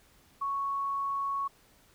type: tone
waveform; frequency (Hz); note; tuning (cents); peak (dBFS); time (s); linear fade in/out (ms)
sine; 1109; C#6; 0; -29; 0.41-1.48; 10
effects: pink hiss -62 dBFS RMS until 1.94 s